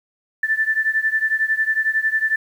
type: beating tone pair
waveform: sine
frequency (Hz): 1760 / 1771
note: A6 / A6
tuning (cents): 0 / +11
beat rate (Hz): 11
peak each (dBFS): -19 / -21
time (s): 0.43-2.36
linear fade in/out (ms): 5
effects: 8-bit